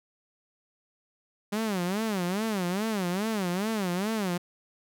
sawtooth tone with vibrato, 198 Hz, G3, 18 cents sharp, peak -23 dBFS, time 1.52-4.38 s, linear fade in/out 10 ms, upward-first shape sine, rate 2.4 Hz, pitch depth 220 cents each way, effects none

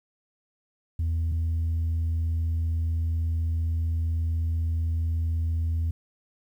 sine tone pair in turn, 82.1 / 82.1 Hz, E2 / E2, -6 / -6 cents, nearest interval unison, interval 0 cents, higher neither, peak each -21 dBFS, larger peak neither, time 0.99-1.32 / 1.32-5.91 s, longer second, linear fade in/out 5 ms, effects tanh soft clip ceiling -22 dBFS + 10-bit

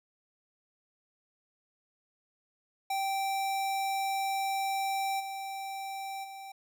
square tone with level steps, 780 Hz, G5, 9 cents flat, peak -30 / -37 / -43 dBFS, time 2.9-6.52 s, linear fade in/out 5 ms, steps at 5.19 / 6.23 s, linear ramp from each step 20 ms, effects none

